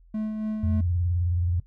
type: tone with tremolo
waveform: triangle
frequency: 215.8 Hz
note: A3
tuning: 33 cents flat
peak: -23 dBFS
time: 0.14-0.81 s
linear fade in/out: 5 ms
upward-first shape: sine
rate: 3.6 Hz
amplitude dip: 35%
type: tone with vibrato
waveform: sine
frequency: 87.31 Hz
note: F2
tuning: in tune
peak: -22 dBFS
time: 0.63-1.6 s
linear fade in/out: 5 ms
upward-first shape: triangle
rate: 19 Hz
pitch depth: 110 cents each way
effects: noise-tail reverb RT60 0.1 s tail -17 dB re dry + added 42 Hz sine -51 dBFS peak until 1.66 s